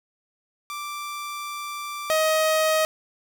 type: tone pair in turn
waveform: sawtooth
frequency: 1174.7 / 629.5 Hz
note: D6 / D#5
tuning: 0 / +20 cents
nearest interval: major seventh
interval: 1080 cents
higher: first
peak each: -27 / -15 dBFS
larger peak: second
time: 0.7-2.1 / 2.1-2.85 s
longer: first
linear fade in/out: 0 ms
effects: none